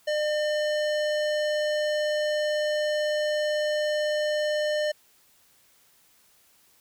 square tone with low-pass filter, 603 Hz, D5, 46 cents sharp, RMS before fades -26 dBFS, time 0.07-4.92 s, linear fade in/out 10 ms, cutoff 5500 Hz, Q 0.89, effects white hiss -61 dBFS RMS until 6.8 s

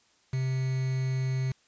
triangle tone with quantisation, 130.81 Hz, C3, in tune, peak -24 dBFS, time 0.33-1.52 s, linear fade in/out 5 ms, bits 7, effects white hiss -65 dBFS RMS until 1.67 s + resampled to 16000 Hz

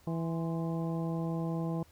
harmonic tone with a mistuned harmonic, 164.81 Hz, E3, in tune, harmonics 1 / 2 / 3 / 4 / 5 / 6, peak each -32 / -38 / -42 / -44 / -46 / -48 dBFS, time 0.07-1.83 s, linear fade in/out 2 ms, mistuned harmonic 6, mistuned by +88 cents, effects added 78 Hz sine -63 dBFS peak until 1.91 s + pink hiss -63 dBFS RMS until 1.91 s

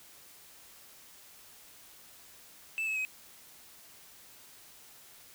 triangle tone with pitch steps, 2637 / 2584 / 2533 Hz, E7 / E7 / D#7, 0 / -35 / +30 cents, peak -29 dBFS, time 2.78-3.05 s, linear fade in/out 0 ms, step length 90 ms, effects white hiss -55 dBFS RMS until 5.34 s

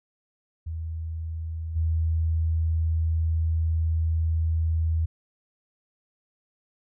sine tone with level steps, 81 Hz, E2, 30 cents flat, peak -29 / -21 dBFS, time 0.66-5.06 s, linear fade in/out 10 ms, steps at 1.75 s, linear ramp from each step 20 ms, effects none

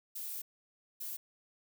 violet noise bursts at uneven times, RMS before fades -41 dBFS, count 2, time 0.15-0.42 / 1-1.17 s, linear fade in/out 10 ms, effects none

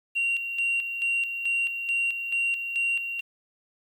sine tone with tremolo, 2757 Hz, F7, 23 cents flat, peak -21 dBFS, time 0.15-3.21 s, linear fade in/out 20 ms, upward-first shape square, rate 2.3 Hz, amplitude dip 60%, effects tanh soft clip ceiling -20 dBFS + 9-bit

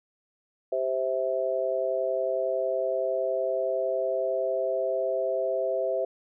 sine chord, C major, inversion second, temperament just, 392.4 / 523.3 / 654.1 Hz, G4 / C5 / E5, +2 / 0 / -14 cents, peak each -32 / -28 / -28 dBFS, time 0.72-6.05 s, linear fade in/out 5 ms, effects none

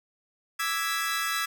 sawtooth chord, E dominant seventh, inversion third, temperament equal, 1174.7 / 1318.5 / 1661.2 / 1975.5 Hz, D6 / E6 / G#6 / B6, 0 / 0 / 0 / 0 cents, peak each -33 / -27 / -28 / -30 dBFS, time 0.59-1.46 s, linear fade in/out 10 ms, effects none

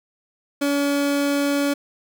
30% pulse tone, 284 Hz, C#4, 42 cents sharp, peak -16 dBFS, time 0.61-1.74 s, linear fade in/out 10 ms, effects none

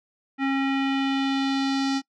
square tone with low-pass filter sweep, 271.6 Hz, C#4, 35 cents flat, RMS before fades -24 dBFS, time 0.38-2.02 s, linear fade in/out 50 ms, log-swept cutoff 2200 to 5100 Hz, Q 2.3, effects noise-tail reverb RT60 0.1 s tail -23 dB re dry

